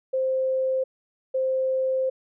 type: tone pair in turn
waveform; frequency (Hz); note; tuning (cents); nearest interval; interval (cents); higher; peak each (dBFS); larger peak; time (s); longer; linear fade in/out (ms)
sine; 523.3 / 523.3; C5 / C5; 0 / 0; unison; 0; neither; -21; neither; 0.13-0.84 / 1.34-2.1; second; 10
effects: none